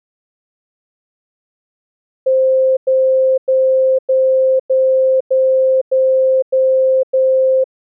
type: tone bursts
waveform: sine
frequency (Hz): 524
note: C5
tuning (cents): +2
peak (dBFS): -9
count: 9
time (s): 2.26-7.642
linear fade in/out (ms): 10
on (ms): 510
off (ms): 99
effects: none